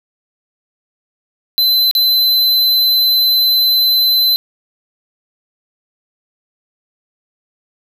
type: tone with dropouts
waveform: square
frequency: 4045 Hz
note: B7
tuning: 41 cents sharp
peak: -10 dBFS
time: 1.58-4.36 s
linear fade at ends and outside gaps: 0 ms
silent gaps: 1.912-1.951 s
effects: none